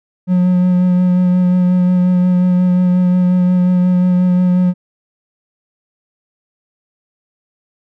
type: tone with vibrato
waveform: triangle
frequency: 180.7 Hz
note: F#3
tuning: 41 cents flat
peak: -7 dBFS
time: 0.27-4.74 s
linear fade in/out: 50 ms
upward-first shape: sine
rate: 5.6 Hz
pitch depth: 15 cents each way
effects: none